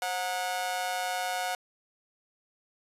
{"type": "tone with amplitude modulation", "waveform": "sawtooth", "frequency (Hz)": 730, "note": "F#5", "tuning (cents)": -24, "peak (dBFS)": -22, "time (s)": [0.02, 1.55], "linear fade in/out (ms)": 2, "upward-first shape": "sine", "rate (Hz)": 197, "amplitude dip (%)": 80, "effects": ["resampled to 32000 Hz"]}